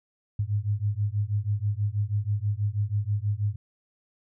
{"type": "beating tone pair", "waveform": "sine", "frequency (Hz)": [100.5, 106.7], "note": ["G2", "G#2"], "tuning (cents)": [44, 47], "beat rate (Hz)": 6.2, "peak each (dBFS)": -27, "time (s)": [0.39, 3.56], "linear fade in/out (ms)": 5, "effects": []}